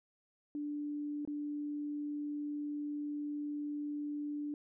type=tone with dropouts; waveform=sine; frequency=293.7 Hz; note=D4; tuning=in tune; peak=-36 dBFS; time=0.55-4.54 s; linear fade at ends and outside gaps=1 ms; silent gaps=1.251-1.275 s; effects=none